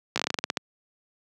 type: slowing click train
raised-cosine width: 0.2 ms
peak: -7 dBFS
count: 12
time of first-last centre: 0.16-0.572 s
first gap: 16 ms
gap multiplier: 1.16
effects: high-pass 150 Hz 12 dB/octave